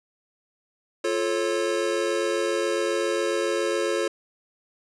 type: chord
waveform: square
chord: F augmented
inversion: none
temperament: just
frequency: 349.2 / 436.5 / 545.7 Hz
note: F4 / A4 / C#5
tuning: 0 / -14 / -27 cents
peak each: -28 dBFS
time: 1.04-4.08 s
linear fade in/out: 5 ms
effects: resampled to 22050 Hz + 10-bit